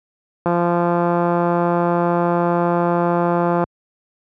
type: click train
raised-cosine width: 1 ms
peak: -5 dBFS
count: 551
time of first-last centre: 0.46-3.639 s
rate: 173 Hz
effects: high-pass 80 Hz 12 dB/octave